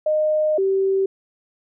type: tone pair in turn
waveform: sine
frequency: 615 / 386.4 Hz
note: D#5 / G4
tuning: -20 / -25 cents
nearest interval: minor sixth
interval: 805 cents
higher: first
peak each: -16 dBFS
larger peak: neither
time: 0.06-0.58 / 0.58-1.06 s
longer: first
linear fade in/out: 5 ms
effects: none